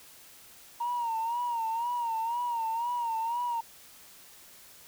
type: tone with vibrato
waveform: sine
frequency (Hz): 932.3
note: A#5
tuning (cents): 0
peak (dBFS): -27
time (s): 0.8-3.61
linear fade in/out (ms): 10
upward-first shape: sine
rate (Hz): 2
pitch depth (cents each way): 76
effects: tanh soft clip ceiling -25 dBFS + white hiss -53 dBFS RMS until 4.87 s